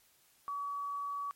sine tone, 1137 Hz, C#6, 44 cents sharp, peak -35 dBFS, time 0.48-1.31 s, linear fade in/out 0 ms, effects white hiss -67 dBFS RMS until 1.35 s + MP3 64 kbps

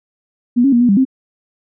sine tone with pitch steps, 242.2 / 275.3 / 238.1 / 244.2 / 198.1 / 263.1 Hz, B3 / C#4 / A#3 / B3 / G3 / C4, -34 / -12 / +37 / -19 / +18 / +10 cents, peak -8 dBFS, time 0.56-1.052 s, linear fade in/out 20 ms, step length 82 ms, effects none

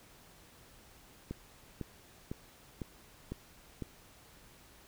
click train, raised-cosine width 3 ms, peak -25 dBFS, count 6, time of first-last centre 1.31-3.823 s, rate 1.99 Hz, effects pink hiss -59 dBFS RMS until 4.87 s

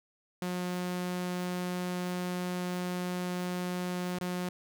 sawtooth tone with dropouts, 179.7 Hz, F3, 50 cents sharp, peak -28 dBFS, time 0.42-4.49 s, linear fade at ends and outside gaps 2 ms, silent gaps 4.186-4.211 s, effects none

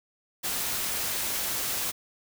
white noise, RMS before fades -30 dBFS, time 0.43-1.92 s, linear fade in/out 20 ms, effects none

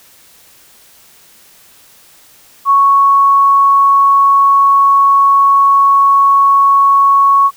sine tone, 1108.7 Hz, C#6, in tune, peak -5 dBFS, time 2.65-7.51 s, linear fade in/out 50 ms, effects white hiss -44 dBFS RMS until 7.56 s

